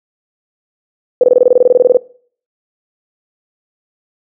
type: tone bursts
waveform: sine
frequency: 496.5 Hz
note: B4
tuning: 9 cents sharp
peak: -3 dBFS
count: 16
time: 1.21-1.971 s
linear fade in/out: 2 ms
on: 26 ms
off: 23 ms
effects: noise-tail reverb RT60 0.5 s tail -22 dB re dry